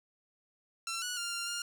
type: tone with pitch steps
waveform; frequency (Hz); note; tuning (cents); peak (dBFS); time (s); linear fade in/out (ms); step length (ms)
10% pulse; 1352 / 1467 / 1397 / 1389 / 1406; E6 / F#6 / F6 / F6 / F6; +43 / -15 / 0 / -10 / +11; -26; 0.87-1.62; 2; 150
effects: none